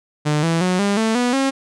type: tone with pitch steps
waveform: sawtooth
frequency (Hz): 150 / 165.48 / 182.55 / 201.4 / 222.2 / 245.1 / 270.4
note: D3 / E3 / F#3 / G3 / A3 / B3 / C#4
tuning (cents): +37 / +7 / -23 / +47 / +17 / -13 / -43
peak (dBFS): -12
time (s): 0.25-1.51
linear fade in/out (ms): 20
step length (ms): 180
effects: resampled to 22050 Hz